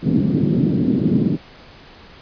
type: band-pass noise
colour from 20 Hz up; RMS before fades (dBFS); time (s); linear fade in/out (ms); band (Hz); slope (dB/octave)
pink; -17; 0.02-1.38; 50; 150 to 300; 24
effects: pink hiss -43 dBFS RMS until 2.21 s + resampled to 11025 Hz